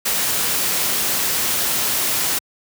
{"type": "noise", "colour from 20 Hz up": "white", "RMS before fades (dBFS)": -20, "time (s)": [0.05, 2.39], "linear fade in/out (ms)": 10, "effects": ["high-pass 80 Hz 12 dB/octave"]}